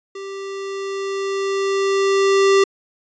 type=tone with level ramp; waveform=square; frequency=392 Hz; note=G4; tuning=in tune; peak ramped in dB=-30 to -11 dBFS; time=0.15-2.64 s; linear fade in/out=5 ms; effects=resampled to 16000 Hz